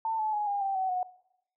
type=tone with pitch steps; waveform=sine; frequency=894 / 864.5 / 836.1 / 808.5 / 781.9 / 756.1 / 731.2 Hz; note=A5 / A5 / G#5 / G#5 / G5 / F#5 / F#5; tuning=+27 / -31 / +11 / -47 / -5 / +37 / -21 cents; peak=-27 dBFS; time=0.05-1.03 s; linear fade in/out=2 ms; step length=140 ms; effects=noise-tail reverb RT60 0.8 s tail -19 dB re dry